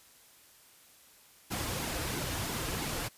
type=noise with flanger; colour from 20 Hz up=pink; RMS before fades=-35 dBFS; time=1.5-3.09 s; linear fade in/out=20 ms; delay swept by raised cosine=1.6 to 5.3 ms; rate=3 Hz; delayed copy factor=-0.6; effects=white hiss -59 dBFS RMS until 3.17 s + resampled to 32000 Hz